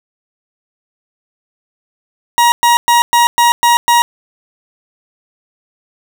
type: tone bursts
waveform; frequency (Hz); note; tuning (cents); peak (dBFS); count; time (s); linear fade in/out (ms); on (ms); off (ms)
40% pulse; 949; A#5; +31; -6; 7; 2.38-4.02; 0; 140; 110
effects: none